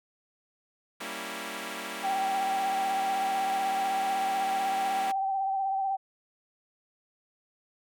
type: chord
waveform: 5% pulse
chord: G diminished seventh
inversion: none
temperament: equal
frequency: 196 / 233.1 / 277.2 / 329.6 Hz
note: G3 / Bb3 / Db4 / Fb4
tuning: 0 / 0 / 0 / 0 cents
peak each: -30 / -29 / -30 / -29 dBFS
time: 1-5.12 s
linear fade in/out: 10 ms
type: tone with vibrato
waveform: sine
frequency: 777 Hz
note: G5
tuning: 16 cents flat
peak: -26 dBFS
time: 2.03-5.97 s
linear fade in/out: 20 ms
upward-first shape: sine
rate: 16 Hz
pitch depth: 29 cents each way
effects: none